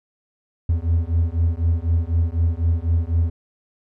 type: beating tone pair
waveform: triangle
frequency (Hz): 81.4 / 85.4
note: E2 / F2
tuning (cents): -21 / -38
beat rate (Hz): 4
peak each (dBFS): -18 / -18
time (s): 0.69-3.3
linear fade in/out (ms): 5
effects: none